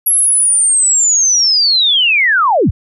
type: linear sweep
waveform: sine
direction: down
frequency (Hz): 11370 to 34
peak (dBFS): -8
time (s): 0.06-2.71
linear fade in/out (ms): 10
effects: none